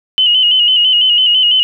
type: tone with vibrato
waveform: sine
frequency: 2960 Hz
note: F#7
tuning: in tune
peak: -7 dBFS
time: 0.18-1.63 s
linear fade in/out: 0 ms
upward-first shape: square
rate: 6 Hz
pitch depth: 48 cents each way
effects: none